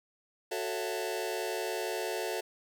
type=chord; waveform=sawtooth; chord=F# minor seventh; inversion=none; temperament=just; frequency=370 / 444 / 555 / 666 Hz; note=F#4 / A4 / C#5 / E5; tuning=0 / +16 / +2 / +18 cents; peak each=-33 / -32 / -36 / -35 dBFS; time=0.51-2.41 s; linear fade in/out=10 ms; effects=11-bit